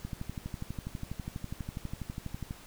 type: click train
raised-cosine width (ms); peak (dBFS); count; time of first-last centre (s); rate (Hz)
5; -24; 31; 0.05-2.509; 12.2
effects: pink hiss -52 dBFS RMS until 2.66 s